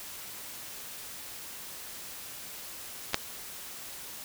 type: clicks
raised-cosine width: 0.2 ms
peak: -17 / -6 dBFS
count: 2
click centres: 3.134 / 3.144 s
effects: white hiss -43 dBFS RMS until 4.24 s